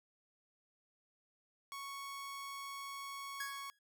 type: tone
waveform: sawtooth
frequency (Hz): 1108.7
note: C#6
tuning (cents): 0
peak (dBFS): -40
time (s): 1.72-3.7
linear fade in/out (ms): 0
type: tone with exponential decay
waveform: sawtooth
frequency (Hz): 1661.2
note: G#6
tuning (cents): 0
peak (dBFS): -34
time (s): 3.4-3.79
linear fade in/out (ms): 5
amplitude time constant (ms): 83
effects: none